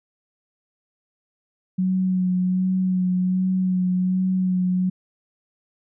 sine tone with vibrato, 184.5 Hz, F#3, 5 cents flat, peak -18 dBFS, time 1.78-4.9 s, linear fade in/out 10 ms, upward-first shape sine, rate 1.3 Hz, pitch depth 21 cents each way, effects none

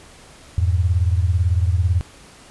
sine beating tone pair, 84.4 / 102.4 Hz, E2 / G#2, +41 / -24 cents, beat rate 18 Hz, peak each -16 / -20 dBFS, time 0.58-2.01 s, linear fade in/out 0 ms, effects pink hiss -45 dBFS RMS until 2.5 s + resampled to 24000 Hz

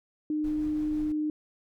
sine tone, 304.2 Hz, D#4, 39 cents flat, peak -26 dBFS, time 0.3-1.3 s, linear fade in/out 2 ms
brown noise with tremolo, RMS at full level -41 dBFS, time 0.44-1.12 s, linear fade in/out 2 ms, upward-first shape triangle, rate 6 Hz, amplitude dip 35%
effects none

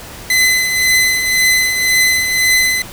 sawtooth tone with tremolo, 2027 Hz, B6, 45 cents sharp, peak -5 dBFS, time 0.3-2.82 s, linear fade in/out 2 ms, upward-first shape triangle, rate 1.9 Hz, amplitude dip 55%, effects pink hiss -32 dBFS RMS until 2.92 s

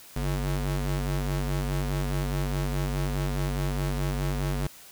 40% pulse ring-modulated tone, 96.8 Hz, G2, 21 cents flat, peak -22 dBFS, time 0.16-4.67 s, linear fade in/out 5 ms, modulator 46 Hz, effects white hiss -49 dBFS RMS until 4.91 s

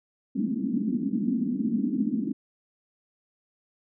white band-pass noise, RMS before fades -27 dBFS, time 0.35-2.33 s, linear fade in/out 10 ms, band 200 to 270 Hz, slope 48 dB/octave, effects none

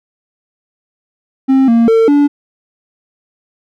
triangle tone with pitch steps, 266.3 / 231.5 / 451.1 / 288.5 Hz, C4 / A#3 / A4 / D4, +31 / -12 / +43 / -31 cents, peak -4 dBFS, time 1.48-2.28 s, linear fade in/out 20 ms, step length 200 ms, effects none

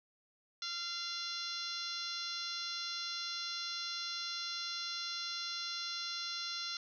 harmonic tone with a mistuned harmonic, 690 Hz, F5, 21 cents flat, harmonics 2 / 3 / 4 / 5 / 6 / 7 / 8 / 9, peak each -46 / -51 / -50 / -45 / -42 / -48 / -45 / -52 dBFS, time 0.62-6.77 s, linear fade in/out 2 ms, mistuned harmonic 4, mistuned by +17 cents, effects none

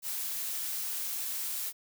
blue noise, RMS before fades -35 dBFS, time 0.02-1.73 s, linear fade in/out 50 ms, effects none

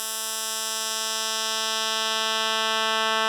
10% pulse tone with band-pass filter sweep, 220.8 Hz, A3, 6 cents sharp, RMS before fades -26 dBFS, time 0-3.28 s, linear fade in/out 0 ms, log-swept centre 10000 to 2300 Hz, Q 0.96, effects none

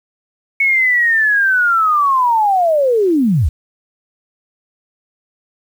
sine linear sweep, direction down, 2217 to 56.9 Hz, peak -10 dBFS, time 0.6-3.49 s, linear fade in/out 5 ms, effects 7-bit

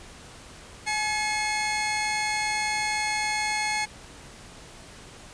sawtooth tone pair together, 850.1 / 2169 Hz, G#5 / C#7, +40 / -38 cents, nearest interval octave + major third, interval 1622 cents, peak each -24 dBFS, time 0.86-3.86 s, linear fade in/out 20 ms, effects pink hiss -46 dBFS RMS until 5.33 s + resampled to 22050 Hz

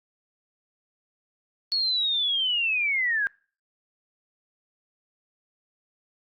sine linear sweep, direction down, 4389 to 1580 Hz, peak -22 dBFS, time 1.72-3.27 s, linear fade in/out 0 ms, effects noise-tail reverb RT60 0.4 s tail -25 dB re dry + Opus 48 kbps

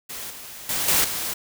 white noise with level steps, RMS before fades -34 / -39 / -25 / -19 / -28 dBFS, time 0.09-1.34 s, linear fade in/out 10 ms, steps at 0.3 / 0.69 / 0.88 / 1.04 s, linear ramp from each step 5 ms, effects none

